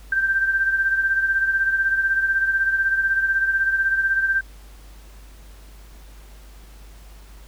sine beating tone pair, 1568 / 1584 Hz, G6 / G6, 0 / +18 cents, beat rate 16 Hz, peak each -18 / -26 dBFS, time 0.12-4.41 s, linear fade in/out 5 ms, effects added 50 Hz sine -41 dBFS peak until 7.47 s + pink hiss -51 dBFS RMS until 7.47 s

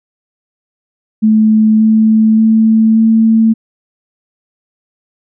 sine tone with pitch steps, 217.3 / 219.3 / 221.4 / 223.4 Hz, A3 / A3 / A3 / A3, -21 / -6 / +11 / +27 cents, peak -5 dBFS, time 1.22-3.54 s, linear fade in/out 20 ms, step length 580 ms, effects none

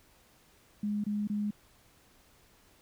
sine tone bursts, 207.7 Hz, G#3, in tune, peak -29 dBFS, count 3, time 0.83-1.508 s, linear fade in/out 5 ms, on 210 ms, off 24 ms, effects pink hiss -63 dBFS RMS until 2.81 s

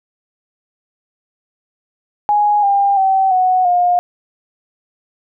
sine tone with pitch steps, 830.6 / 799.1 / 768.7 / 739.6 / 711.5 Hz, G#5 / G5 / G5 / F#5 / F5, 0 / +33 / -34 / -1 / +32 cents, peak -10 dBFS, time 2.29-3.99 s, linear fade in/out 0 ms, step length 340 ms, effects none

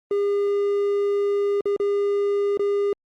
triangle tone with dropouts, 404.7 Hz, G#4, 45 cents flat, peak -17 dBFS, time 0.11-2.93 s, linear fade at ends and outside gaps 2 ms, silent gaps 1.609-1.656 / 1.764-1.799 / 2.573-2.594 s, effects Opus 32 kbps

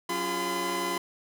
sawtooth tone cluster, 185.2 / 277.4 / 348.2 / 407.4 / 1013 Hz, F#3 / C#4 / F4 / G#4 / B5, +2 / +1 / -5 / -33 / +44 cents, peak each -36 / -36 / -29 / -35 / -27 dBFS, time 0.09-0.98 s, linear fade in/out 5 ms, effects none

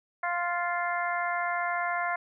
harmonic tone, 349.2 Hz, F4, in tune, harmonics 2 / 3 / 4 / 5 / 6, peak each -31 / -33 / -34 / -35 / -36 dBFS, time 0.23-2.16 s, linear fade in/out 5 ms, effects none

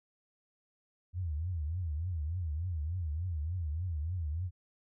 sine tone with vibrato, 82.5 Hz, E2, 2 cents sharp, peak -32 dBFS, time 1.13-4.51 s, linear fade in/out 50 ms, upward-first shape triangle, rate 3.4 Hz, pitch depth 240 cents each way, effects none

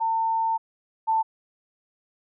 sine tone pair in turn, 900 / 888.6 Hz, A5 / A5, +39 / +17 cents, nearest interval unison, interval 22 cents, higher first, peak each -21 / -19 dBFS, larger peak second, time 0-0.58 / 1.07-1.23 s, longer first, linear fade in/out 20 ms, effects none

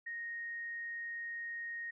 sine tone, 1864.7 Hz, A#6, in tune, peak -39 dBFS, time 0.06-1.91 s, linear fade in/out 10 ms, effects none

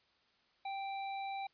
square tone, 784 Hz, G5, in tune, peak -39 dBFS, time 0.65-1.47 s, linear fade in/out 5 ms, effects white hiss -72 dBFS RMS until 1.53 s + resampled to 11025 Hz

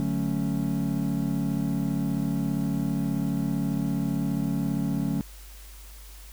triangle chord, D major seventh, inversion none, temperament equal, 146.83 / 185 / 220 / 277.2 Hz, D3 / F#3 / A3 / C#4, 0 / 0 / 0 / 0 cents, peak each -28 dBFS, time 0-5.21 s, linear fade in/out 0 ms, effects added 50 Hz sine -43 dBFS peak until 6.32 s + white hiss -50 dBFS RMS until 6.32 s

